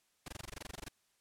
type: noise bursts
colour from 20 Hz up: pink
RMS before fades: -44 dBFS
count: 15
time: 0.26-0.885 s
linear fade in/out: 5 ms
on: 23 ms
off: 20 ms
effects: white hiss -75 dBFS RMS until 1.2 s + low-pass 11000 Hz 12 dB/octave